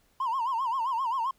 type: tone with vibrato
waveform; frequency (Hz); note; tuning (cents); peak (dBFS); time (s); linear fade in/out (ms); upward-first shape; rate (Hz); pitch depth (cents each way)
triangle; 987.8; B5; 0; -23; 0.2-1.31; 5; sine; 7.6; 170
effects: tanh soft clip ceiling -22 dBFS + pink hiss -67 dBFS RMS until 1.38 s